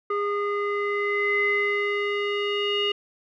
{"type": "tone with low-pass filter sweep", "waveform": "square", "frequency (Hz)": 408.9, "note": "G#4", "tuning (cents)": -27, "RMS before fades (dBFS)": -25, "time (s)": [0.1, 2.92], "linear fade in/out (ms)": 5, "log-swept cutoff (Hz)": [1500, 2900], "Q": 8.5, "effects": []}